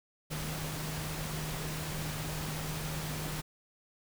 sine tone in noise, 154.6 Hz, D#3, 11 cents flat, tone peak -38 dBFS, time 0.3-3.42 s, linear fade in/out 20 ms, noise pink, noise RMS -39 dBFS, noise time 0.3-3.42 s, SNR -2 dB, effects none

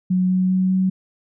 sine tone with pitch steps, 183.8 / 185.08 / 186.37 / 187.66 Hz, F#3 / F#3 / F#3 / F#3, -11 / +1 / +13 / +25 cents, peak -15 dBFS, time 0.1-0.9 s, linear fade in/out 10 ms, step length 200 ms, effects none

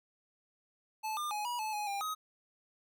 square tone with pitch steps, 869 / 1202 / 839 / 967 / 865 / 836 / 800 / 1262 Hz, A5 / D6 / G#5 / B5 / A5 / G#5 / G5 / D#6, -22 / +40 / +17 / -37 / -30 / +11 / +35 / +24 cents, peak -35 dBFS, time 1.03-2.15 s, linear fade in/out 20 ms, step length 140 ms, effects none

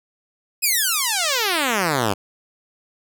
5% pulse exponential sweep, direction down, 2600 to 92.5 Hz, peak -7 dBFS, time 0.62-2.14 s, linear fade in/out 20 ms, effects none

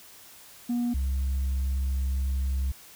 sine tone pair in turn, 240.6 / 66.63 Hz, B3 / C2, -45 / +32 cents, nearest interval octave + minor seventh, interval 2223 cents, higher first, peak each -22 dBFS, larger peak neither, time 0.69-0.94 / 0.94-2.72 s, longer second, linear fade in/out 10 ms, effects tanh soft clip ceiling -23 dBFS + white hiss -50 dBFS RMS until 2.95 s

